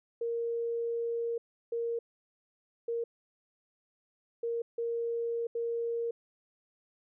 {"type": "tone bursts at uneven times", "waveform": "sine", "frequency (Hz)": 466.2, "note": "A#4", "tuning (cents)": 0, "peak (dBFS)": -30, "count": 6, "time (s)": [[0.21, 1.38], [1.72, 1.99], [2.88, 3.04], [4.43, 4.62], [4.78, 5.47], [5.55, 6.11]], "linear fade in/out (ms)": 5, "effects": []}